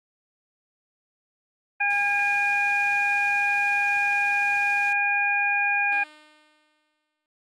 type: harmonic tone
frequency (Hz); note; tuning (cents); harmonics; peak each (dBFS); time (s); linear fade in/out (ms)
812; G#5; -39; 1 / 2 / 3; -27 / -25 / -23; 1.8-6.04; 10
type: noise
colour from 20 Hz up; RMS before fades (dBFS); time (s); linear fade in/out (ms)
white; -42; 1.9-4.93; 5
type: tone with exponential decay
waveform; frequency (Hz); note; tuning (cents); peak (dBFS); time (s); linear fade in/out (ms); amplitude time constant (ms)
5% pulse; 304.1; D#4; -40; -30; 5.92-7.26; 1; 290
effects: low-pass 7000 Hz 12 dB/octave + Opus 48 kbps